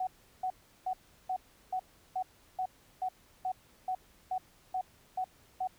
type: tone bursts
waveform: sine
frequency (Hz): 745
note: F#5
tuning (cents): +12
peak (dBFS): -30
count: 14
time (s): 0-5.674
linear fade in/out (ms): 5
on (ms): 71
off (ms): 360
effects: pink hiss -63 dBFS RMS until 5.78 s